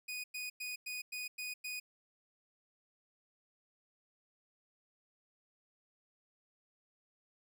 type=tone bursts; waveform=sawtooth; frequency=2480 Hz; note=D#7; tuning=6 cents flat; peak=-36 dBFS; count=7; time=0.08-1.8 s; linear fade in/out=10 ms; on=160 ms; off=100 ms; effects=none